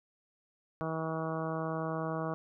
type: harmonic tone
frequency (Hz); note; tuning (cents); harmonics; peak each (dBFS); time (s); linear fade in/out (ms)
160.6; E3; -45; 1 / 2 / 3 / 4 / 5 / 6 / 7 / 8 / 9; -37 / -40 / -40 / -39 / -44 / -47 / -41 / -47 / -48; 0.81-2.34; 0
effects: none